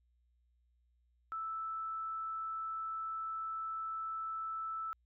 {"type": "tone", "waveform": "sine", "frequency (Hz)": 1317, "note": "E6", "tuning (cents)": -2, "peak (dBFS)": -37, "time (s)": [1.32, 4.93], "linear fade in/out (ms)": 0, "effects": ["added 60 Hz sine -70 dBFS peak until 5.05 s"]}